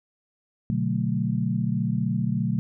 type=chord; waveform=sine; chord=B minor seventh; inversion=none; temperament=equal; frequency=123.47 / 146.83 / 185 / 220 Hz; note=B2 / D3 / F#3 / A3; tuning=0 / 0 / 0 / 0 cents; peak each=-27 / -29 / -27 / -28 dBFS; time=0.7-2.59 s; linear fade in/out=0 ms; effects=none